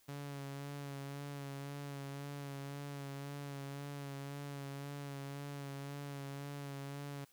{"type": "tone with vibrato", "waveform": "sawtooth", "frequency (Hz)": 140.8, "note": "C#3", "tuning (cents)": 27, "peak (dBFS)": -39, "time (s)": [0.08, 7.25], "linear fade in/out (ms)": 10, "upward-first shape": "sine", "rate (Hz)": 1.9, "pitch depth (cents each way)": 26, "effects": ["white hiss -69 dBFS RMS until 7.32 s"]}